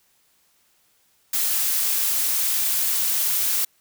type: noise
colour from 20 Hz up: blue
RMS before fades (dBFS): -22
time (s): 1.33-3.65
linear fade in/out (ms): 5
effects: white hiss -63 dBFS RMS until 3.8 s